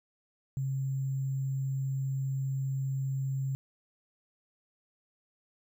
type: tone with sample-and-hold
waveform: sine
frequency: 135 Hz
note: C#3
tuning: 45 cents flat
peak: -29 dBFS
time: 0.57-3.55 s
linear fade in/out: 0 ms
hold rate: 7350 Hz
effects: none